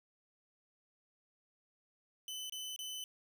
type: tone with dropouts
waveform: sawtooth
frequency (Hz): 3024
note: F#7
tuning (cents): +37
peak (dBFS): -38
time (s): 2.28-3.04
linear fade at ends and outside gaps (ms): 1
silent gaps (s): 2.497-2.523 / 2.762-2.79
effects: none